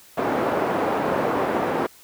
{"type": "band-pass noise", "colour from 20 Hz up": "pink", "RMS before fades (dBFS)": -23, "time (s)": [0.17, 1.87], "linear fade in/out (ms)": 10, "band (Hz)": [320, 1000], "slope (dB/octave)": 12, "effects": ["white hiss -50 dBFS RMS until 2.03 s"]}